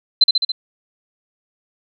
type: tone with echo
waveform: sine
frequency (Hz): 4069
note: C8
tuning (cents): -49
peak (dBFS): -6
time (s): 0.21-0.24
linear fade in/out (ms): 5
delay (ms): 70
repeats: 4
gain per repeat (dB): -3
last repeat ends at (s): 0.52
effects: none